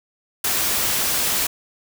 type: noise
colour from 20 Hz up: white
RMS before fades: -21 dBFS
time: 0.44-1.47 s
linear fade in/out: 5 ms
effects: none